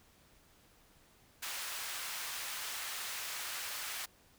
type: high-pass noise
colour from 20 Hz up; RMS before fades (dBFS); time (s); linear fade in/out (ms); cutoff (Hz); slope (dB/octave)
pink; -41; 1.42-4.06; 10; 1300; 12
effects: pink hiss -65 dBFS RMS until 4.38 s